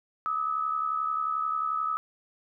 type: tone pair together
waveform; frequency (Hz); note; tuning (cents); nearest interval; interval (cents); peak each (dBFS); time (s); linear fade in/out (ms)
sine; 1212.7 / 1284; D#6 / E6; -45 / -46; minor second; 99; -33 / -27; 0.26-1.97; 0
effects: none